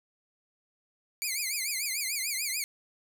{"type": "tone with vibrato", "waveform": "10% pulse", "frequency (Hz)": 2252, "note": "C#7", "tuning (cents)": 27, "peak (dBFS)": -21, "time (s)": [1.22, 2.64], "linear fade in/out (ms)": 0, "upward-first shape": "triangle", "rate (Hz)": 6.8, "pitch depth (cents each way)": 200, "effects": []}